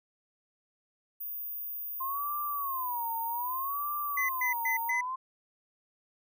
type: tone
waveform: sine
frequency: 14917 Hz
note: A#9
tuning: in tune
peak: -35 dBFS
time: 1.2-4.91 s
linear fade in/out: 10 ms
type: tone with vibrato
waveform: sine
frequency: 1041 Hz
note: C6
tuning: 9 cents flat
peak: -32 dBFS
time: 2-5.16 s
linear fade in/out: 10 ms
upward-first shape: sine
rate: 0.64 Hz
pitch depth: 220 cents each way
type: tone bursts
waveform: triangle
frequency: 2023 Hz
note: B6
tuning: 41 cents sharp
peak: -26 dBFS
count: 4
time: 4.17-5.01 s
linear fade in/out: 5 ms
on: 120 ms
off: 120 ms
effects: none